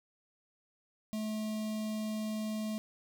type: tone with notch filter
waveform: square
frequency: 215.9 Hz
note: A3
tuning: 33 cents flat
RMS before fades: -36 dBFS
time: 1.13-2.78 s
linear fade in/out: 0 ms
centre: 1500 Hz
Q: 1
effects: none